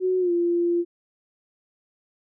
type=tone with pitch glide; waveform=sine; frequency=370 to 345.2 Hz; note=F#4 to F4; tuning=0 to -20 cents; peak=-19 dBFS; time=0-0.85 s; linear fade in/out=50 ms; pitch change=-120 cents; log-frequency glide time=0.19-0.32 s; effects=none